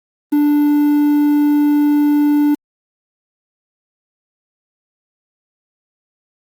triangle tone with quantisation, 293.7 Hz, D4, in tune, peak -8 dBFS, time 0.32-2.55 s, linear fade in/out 10 ms, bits 6, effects Opus 24 kbps

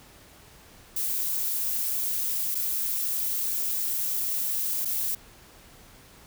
violet noise with dropouts, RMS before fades -28 dBFS, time 0.96-5.15 s, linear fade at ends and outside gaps 5 ms, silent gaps 2.547-2.551 / 4.849-4.854 s, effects pink hiss -52 dBFS RMS until 6.26 s

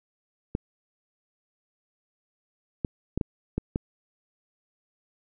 clicks, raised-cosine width 3 ms, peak -13 dBFS, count 6, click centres 0.551 / 2.848 / 3.176 / 3.212 / 3.58 / 3.759 s, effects none

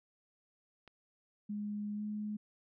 click, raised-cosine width 0.3 ms, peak -38 dBFS, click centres 0.877 s
sine tone with pitch glide, 207.7 to 210.6 Hz, G#3 to G#3, 0 to +24 cents, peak -36 dBFS, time 1.49-2.37 s, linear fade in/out 10 ms, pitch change +24 cents, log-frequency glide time 1.95-2.02 s
effects none

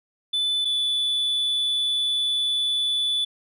sine tone pair in turn, 3500 / 3470 Hz, A7 / A7, -10 / -25 cents, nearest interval unison, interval 15 cents, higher first, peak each -18 dBFS, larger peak neither, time 0.33-0.65 / 0.65-3.25 s, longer second, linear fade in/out 10 ms, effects tanh soft clip ceiling -20 dBFS

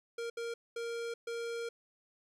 square tone bursts at uneven times, 466.2 Hz, A#4, in tune, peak -37 dBFS, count 4, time 0.18-0.3 / 0.37-0.54 / 0.76-1.14 / 1.27-1.69 s, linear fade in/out 5 ms, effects low-pass 8000 Hz 12 dB/octave + 13-bit

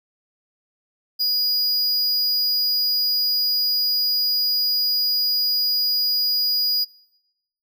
square tone, 4900 Hz, D#8, 27 cents flat, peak -19 dBFS, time 1.19-6.85 s, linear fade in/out 20 ms, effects noise-tail reverb RT60 0.9 s tail -25 dB re dry

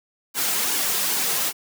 white noise with flanger, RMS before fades -23 dBFS, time 0.34-1.53 s, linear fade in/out 50 ms, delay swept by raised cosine 1.5 to 3.5 ms, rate 2.5 Hz, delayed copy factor -0.5, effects high-pass 200 Hz 12 dB/octave

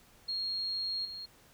sine tone with level steps, 4262 Hz, C8, 31 cents sharp, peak -32 / -40 dBFS, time 0.28-1.26 s, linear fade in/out 10 ms, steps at 1.05 s, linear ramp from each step 2 ms, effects pink hiss -61 dBFS RMS until 1.53 s

